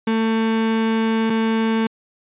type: tone pair in turn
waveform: 35% pulse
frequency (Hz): 223.5 / 223.5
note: A3 / A3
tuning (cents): +27 / +27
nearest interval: unison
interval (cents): 0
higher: neither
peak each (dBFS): -15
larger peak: neither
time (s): 0.07-1.3 / 1.3-1.87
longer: first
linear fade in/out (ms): 5
effects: resampled to 8000 Hz